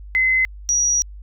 sine tone pair in turn, 2048 / 5780 Hz, C7 / F#8, -38 / -41 cents, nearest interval octave + tritone, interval 1797 cents, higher second, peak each -14 / -15 dBFS, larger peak first, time 0.15-0.45 / 0.69-1.02 s, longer second, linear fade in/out 0 ms, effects added 50 Hz sine -34 dBFS peak until 1.22 s

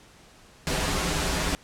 pink noise with comb filter, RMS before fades -26 dBFS, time 0.67-1.55 s, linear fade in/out 0 ms, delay 8.7 ms, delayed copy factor -0.8, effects pink hiss -53 dBFS RMS until 1.63 s + low-pass 9000 Hz 12 dB/octave

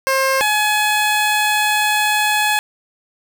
15% pulse tone pair in turn, 533 / 846.1 Hz, C5 / G#5, +32 / +32 cents, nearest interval minor sixth, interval 800 cents, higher second, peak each -8 dBFS, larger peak neither, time 0.07-0.41 / 0.41-2.59 s, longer second, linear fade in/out 0 ms, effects none

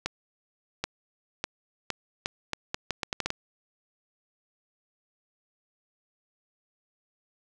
accelerating click train, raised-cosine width 0.2 ms, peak -11 dBFS, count 13, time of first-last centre 0.06-3.304 s, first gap 780 ms, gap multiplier 0.77, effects none

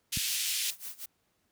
pink band-pass noise, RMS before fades -32 dBFS, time 0.12-0.71 s, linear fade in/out 10 ms, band 2600 to 14000 Hz, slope 24 dB/octave
click, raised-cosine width 5 ms, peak -22 dBFS, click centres 0.172 s
blue noise with tremolo, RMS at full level -39 dBFS, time 0.27-1.06 s, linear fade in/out 10 ms, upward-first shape sine, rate 5.4 Hz, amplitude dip 90%
effects pink hiss -74 dBFS RMS until 1.51 s + high-pass 60 Hz 12 dB/octave

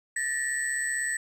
sine tone cluster, 1772 / 1908 / 8010 Hz, A6 / A#6 / B8, +12 / +40 / +23 cents, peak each -30 dBFS, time 0.16-1.17 s, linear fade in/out 5 ms, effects tanh soft clip ceiling -21 dBFS

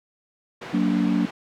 pink band-pass noise, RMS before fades -37 dBFS, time 0.61-1.31 s, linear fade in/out 10 ms, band 210 to 2900 Hz, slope 12 dB/octave
sine chord, Gb augmented, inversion none, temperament just, 185 / 231.2 / 289.1 Hz, Gb3 / Bb3 / D4, 0 / -14 / -27 cents, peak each -23 dBFS, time 0.73-1.26 s, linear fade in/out 10 ms
effects none

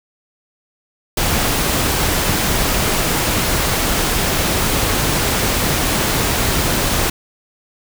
pink noise, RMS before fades -17 dBFS, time 1.17-7.1 s, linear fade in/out 5 ms, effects none

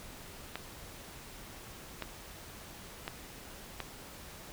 clicks, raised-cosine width 0.3 ms, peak -20 dBFS, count 4, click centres 0.556 / 2.023 / 3.079 / 3.803 s, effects pink hiss -49 dBFS RMS until 4.52 s

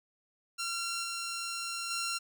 10% pulse tone with level steps, 1371 Hz, F6, 32 cents flat, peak -25 / -27 / -24 dBFS, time 0.58-2.19 s, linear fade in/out 20 ms, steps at 1.03 / 1.9 s, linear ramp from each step 10 ms, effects none

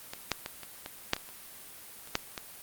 clicks, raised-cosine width 0.2 ms, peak -20 / -9 / -18 / -24 / -21 / -6 / -20 / -29 / -30 / -8 / -17 dBFS, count 11, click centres 0.135 / 0.317 / 0.461 / 0.633 / 0.861 / 1.134 / 1.165 / 1.29 / 2.074 / 2.154 / 2.378 s, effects white hiss -48 dBFS RMS until 2.62 s + Opus 32 kbps

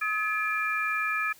sine tone cluster, 1273 / 1714 / 2384 Hz, D#6 / A6 / D7, +39 / -46 / +25 cents, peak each -30 dBFS, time 0.01-1.33 s, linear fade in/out 10 ms, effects white hiss -55 dBFS RMS until 1.39 s

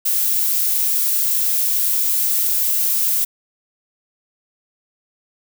violet noise, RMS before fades -18 dBFS, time 0.05-3.25 s, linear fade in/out 10 ms, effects none

